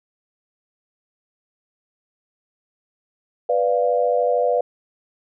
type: chord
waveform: sine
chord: B diminished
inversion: none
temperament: equal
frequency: 493.9 / 587.3 / 698.5 Hz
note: B4 / D5 / F5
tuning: 0 / 0 / 0 cents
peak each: -19 / -21 / -22 dBFS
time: 3.49-4.61 s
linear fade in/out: 5 ms
effects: none